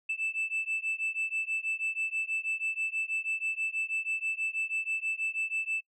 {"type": "beating tone pair", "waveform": "sine", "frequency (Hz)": [2637, 2643.2], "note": ["E7", "E7"], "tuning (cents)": [0, 4], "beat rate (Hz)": 6.2, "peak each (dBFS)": -31, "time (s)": [0.09, 5.81], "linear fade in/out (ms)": 10, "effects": ["noise-tail reverb RT60 0.1 s tail -26 dB re dry", "tanh soft clip ceiling -26 dBFS"]}